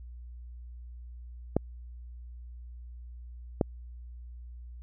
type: clicks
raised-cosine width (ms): 2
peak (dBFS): -10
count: 2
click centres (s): 1.566 / 3.612
effects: added 60 Hz sine -42 dBFS peak until 4.82 s